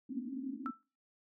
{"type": "band-pass noise", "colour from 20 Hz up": "white", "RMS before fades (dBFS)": -41, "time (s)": [0.09, 0.71], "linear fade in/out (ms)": 5, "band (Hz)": [230, 290], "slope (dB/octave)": 96}
{"type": "tone with exponential decay", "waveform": "sine", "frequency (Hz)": 1327, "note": "E6", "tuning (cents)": 11, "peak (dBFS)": -34, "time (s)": [0.66, 0.83], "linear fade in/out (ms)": 0, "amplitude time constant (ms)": 35}
{"effects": ["noise-tail reverb RT60 0.4 s tail -25 dB re dry"]}